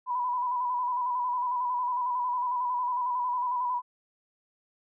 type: tone with vibrato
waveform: sine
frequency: 987.8 Hz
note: B5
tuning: in tune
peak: -26 dBFS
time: 0.06-3.82 s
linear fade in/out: 50 ms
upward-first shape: square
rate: 11 Hz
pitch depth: 35 cents each way
effects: none